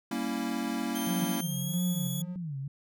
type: chord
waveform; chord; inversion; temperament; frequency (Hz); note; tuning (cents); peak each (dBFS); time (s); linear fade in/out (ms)
square; G diminished seventh; none; equal; 196 / 233.1 / 277.2 / 329.6; G3 / Bb3 / Db4 / Fb4; 0 / 0 / 0 / 0; -40 / -34 / -36 / -38; 0.11-1.41; 5
type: tone with pitch glide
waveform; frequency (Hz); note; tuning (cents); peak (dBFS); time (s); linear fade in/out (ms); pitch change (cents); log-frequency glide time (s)
5% pulse; 3154 to 3380; G7 to G#7; +10 to +30; -29; 0.95-2.22; 5; +120; 1.4-1.81
type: tone with tremolo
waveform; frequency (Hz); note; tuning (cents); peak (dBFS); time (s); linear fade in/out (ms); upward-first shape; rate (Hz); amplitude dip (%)
triangle; 178.9; F3; +42; -28; 1.07-2.36; 2; square; 1.5; 35
type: tone with vibrato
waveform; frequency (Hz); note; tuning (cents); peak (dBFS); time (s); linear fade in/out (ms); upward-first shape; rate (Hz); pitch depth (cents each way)
sine; 157; D#3; +16; -33; 1.22-2.68; 5; sine; 2; 260
effects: none